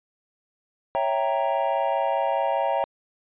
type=chord; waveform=triangle; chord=C# diminished seventh; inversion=none; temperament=equal; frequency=554.4 / 659.3 / 784 / 932.3 Hz; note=C#5 / E5 / G5 / Bb5; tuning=0 / 0 / 0 / 0 cents; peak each=-25 dBFS; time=0.95-2.84 s; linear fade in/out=0 ms; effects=resampled to 8000 Hz